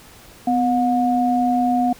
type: tone pair together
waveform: sine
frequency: 251.1 / 721 Hz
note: B3 / F#5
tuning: +29 / -45 cents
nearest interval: octave + tritone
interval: 1826 cents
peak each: -18 dBFS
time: 0.47-1.93 s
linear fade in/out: 5 ms
effects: pink hiss -45 dBFS RMS until 1.99 s